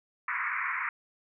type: band-pass noise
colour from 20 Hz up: white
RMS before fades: -32 dBFS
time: 0.28-0.89 s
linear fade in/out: 2 ms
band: 990 to 2300 Hz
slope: 96 dB/octave
effects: none